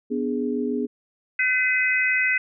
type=chord; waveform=sine; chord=G# diminished; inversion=first; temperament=equal; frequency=246.9 / 293.7 / 415.3 Hz; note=B3 / D4 / G#4; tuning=0 / 0 / 0 cents; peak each=-25 / -29 / -27 dBFS; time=0.1-0.87 s; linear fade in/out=20 ms
type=harmonic tone; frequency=507 Hz; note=B4; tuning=45 cents sharp; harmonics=3 / 4 / 5; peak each=-25 / -21 / -24 dBFS; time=1.39-2.38 s; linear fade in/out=5 ms
effects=none